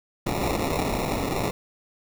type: noise with sample-and-hold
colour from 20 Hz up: violet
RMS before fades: -26 dBFS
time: 0.26-1.51 s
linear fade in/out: 5 ms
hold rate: 1575 Hz
effects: none